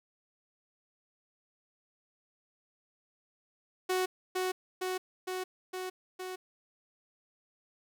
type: tone with echo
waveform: sawtooth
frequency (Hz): 370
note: F#4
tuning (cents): 0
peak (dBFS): -24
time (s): 3.89-4.06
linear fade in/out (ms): 10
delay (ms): 460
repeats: 5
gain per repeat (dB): -2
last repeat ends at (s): 6.36
effects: none

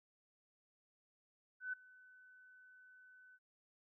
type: tone with ADSR envelope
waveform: sine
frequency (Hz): 1506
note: F#6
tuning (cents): +30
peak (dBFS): -37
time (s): 1.6-3.39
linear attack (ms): 130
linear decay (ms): 9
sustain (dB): -23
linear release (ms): 45
effects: none

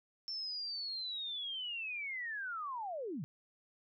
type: linear sweep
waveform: sine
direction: down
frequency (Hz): 5400 to 123.5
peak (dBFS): -38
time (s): 0.28-3.24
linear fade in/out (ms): 0
effects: none

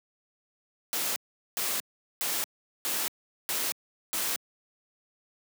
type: noise bursts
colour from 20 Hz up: white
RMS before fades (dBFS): -30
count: 6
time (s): 0.93-4.36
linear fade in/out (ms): 0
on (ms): 230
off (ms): 410
effects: high-pass 200 Hz 12 dB/octave

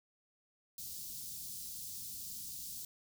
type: band-stop noise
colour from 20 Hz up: white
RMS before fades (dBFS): -45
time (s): 0.78-2.85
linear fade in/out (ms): 2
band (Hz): 220 to 4300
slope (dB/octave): 24
effects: none

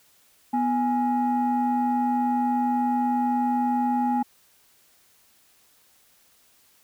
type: tone pair together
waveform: sine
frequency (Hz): 246.9 / 830.5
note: B3 / G#5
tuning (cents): 0 / 0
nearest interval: octave + major sixth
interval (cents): 2100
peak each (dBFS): -22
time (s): 0.53-4.23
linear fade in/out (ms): 10
effects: tanh soft clip ceiling -16 dBFS + white hiss -60 dBFS RMS until 6.83 s

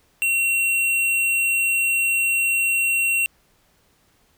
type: tone with hard clipping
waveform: sine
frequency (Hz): 2733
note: F7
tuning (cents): -38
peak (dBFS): -19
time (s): 0.22-3.26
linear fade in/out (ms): 0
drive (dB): 13
effects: pink hiss -61 dBFS RMS until 4.37 s

